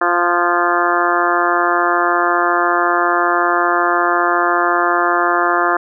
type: harmonic tone with a mistuned harmonic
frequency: 174.61 Hz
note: F3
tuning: in tune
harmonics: 2 / 3 / 4 / 5 / 6 / 7 / 8 / 9 / 10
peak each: -20 / -26 / -19 / -25 / -19 / -19 / -21 / -24 / -23 dBFS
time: 0.01-5.77 s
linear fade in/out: 5 ms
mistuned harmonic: 10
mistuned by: -20 cents
effects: none

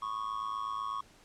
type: tone with amplitude modulation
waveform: triangle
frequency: 1108.7 Hz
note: C#6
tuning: in tune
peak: -28 dBFS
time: 0.02-1.01 s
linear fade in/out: 5 ms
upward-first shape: sine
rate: 108 Hz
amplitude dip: 85%
effects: pink hiss -60 dBFS RMS until 1.24 s + low-pass 9000 Hz 12 dB/octave

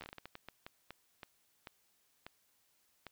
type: slowing click train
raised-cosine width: 0.3 ms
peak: -30 dBFS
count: 16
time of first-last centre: 0.01-3.067 s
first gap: 12 ms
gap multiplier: 1.35
effects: white hiss -74 dBFS RMS until 3.11 s

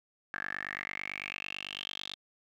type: tone with band-pass filter sweep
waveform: 10% pulse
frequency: 49 Hz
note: G1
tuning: in tune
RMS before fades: -40 dBFS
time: 0.34-2.15 s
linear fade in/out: 0 ms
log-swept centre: 1600 to 3600 Hz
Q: 8
effects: none

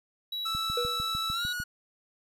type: tone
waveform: triangle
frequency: 3900 Hz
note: B7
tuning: 23 cents flat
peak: -30 dBFS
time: 0.32-1.53 s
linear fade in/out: 5 ms
type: tone with pitch glide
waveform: 45% pulse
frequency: 1318.5 to 1454.5 Hz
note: E6 to F#6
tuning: 0 to -30 cents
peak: -32 dBFS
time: 0.45-1.64 s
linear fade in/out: 10 ms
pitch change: +170 cents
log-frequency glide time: 1.32-1.46 s
type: click train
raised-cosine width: 5 ms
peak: -27 dBFS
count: 8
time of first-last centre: 0.55-1.601 s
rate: 6.66 Hz
type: tone with exponential decay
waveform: triangle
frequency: 484.3 Hz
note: B4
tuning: 34 cents flat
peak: -24 dBFS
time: 0.77-1.17 s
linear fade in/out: 5 ms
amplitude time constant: 85 ms
effects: none

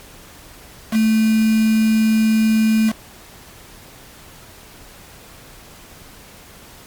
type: tone with quantisation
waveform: sine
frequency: 220 Hz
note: A3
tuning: in tune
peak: -12 dBFS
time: 0.91-2.93 s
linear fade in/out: 50 ms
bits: 4
effects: pink hiss -42 dBFS RMS until 6.86 s + MP3 96 kbps

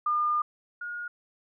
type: tone pair in turn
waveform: sine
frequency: 1209 / 1434 Hz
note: D6 / F6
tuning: +50 / +45 cents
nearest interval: minor third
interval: 295 cents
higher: second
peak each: -23 / -33 dBFS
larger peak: first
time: 0.06-0.42 / 0.81-1.08 s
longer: first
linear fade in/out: 5 ms
effects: none

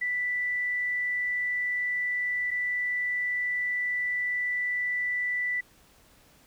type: tone pair in turn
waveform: sine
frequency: 1975.5 / 1975.5 Hz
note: B6 / B6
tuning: 0 / 0 cents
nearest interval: unison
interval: 0 cents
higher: neither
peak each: -26 dBFS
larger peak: neither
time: 0.01-2.51 / 2.51-5.61 s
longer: second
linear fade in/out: 10 ms
effects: pink hiss -59 dBFS RMS until 6.46 s

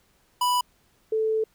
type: tone pair in turn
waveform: square / sine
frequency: 987.8 / 439.1 Hz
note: B5 / A4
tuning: 0 / -4 cents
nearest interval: octave + major second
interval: 1404 cents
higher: first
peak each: -21 / -21 dBFS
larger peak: neither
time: 0.41-0.61 / 1.12-1.44 s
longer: second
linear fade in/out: 5 ms
effects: pink hiss -64 dBFS RMS until 1.54 s

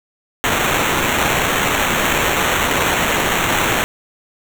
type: noise with sample-and-hold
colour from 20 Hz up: blue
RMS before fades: -17 dBFS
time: 0.44-3.84 s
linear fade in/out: 0 ms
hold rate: 4900 Hz
effects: none

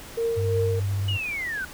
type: tone with tremolo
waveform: sine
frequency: 461 Hz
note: A#4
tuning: 19 cents flat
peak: -21 dBFS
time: 0.17-0.8 s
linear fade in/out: 10 ms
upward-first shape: triangle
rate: 2.9 Hz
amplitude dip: 50%
type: tone with vibrato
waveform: sine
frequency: 98.9 Hz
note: G2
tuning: 16 cents sharp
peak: -23 dBFS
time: 0.36-1.18 s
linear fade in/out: 20 ms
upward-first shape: square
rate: 15 Hz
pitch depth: 20 cents each way
type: linear sweep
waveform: sine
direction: down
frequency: 2960 to 1455 Hz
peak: -27 dBFS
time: 1.08-1.65 s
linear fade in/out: 5 ms
effects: pink hiss -42 dBFS RMS until 1.73 s

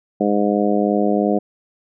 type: harmonic tone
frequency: 102.9 Hz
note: G#2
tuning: 16 cents flat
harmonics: 2 / 3 / 4 / 5 / 6 / 7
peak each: -19 / -21 / -22 / -23 / -24 / -24 dBFS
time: 0.2-1.39 s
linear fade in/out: 10 ms
effects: none

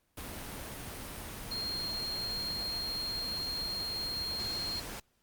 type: tone in noise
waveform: sine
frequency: 4224 Hz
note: C8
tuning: 16 cents sharp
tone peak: -34 dBFS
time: 1.51-4.8 s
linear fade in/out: 5 ms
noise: pink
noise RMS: -42 dBFS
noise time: 0.17-5 s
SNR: +5 dB
effects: pink hiss -74 dBFS RMS until 5.22 s + Opus 32 kbps

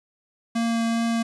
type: tone with vibrato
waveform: square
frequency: 230 Hz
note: A#3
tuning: 23 cents flat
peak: -22 dBFS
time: 0.55-1.23 s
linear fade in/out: 10 ms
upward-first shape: triangle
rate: 2.5 Hz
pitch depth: 9 cents each way
effects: resampled to 22050 Hz + 8-bit

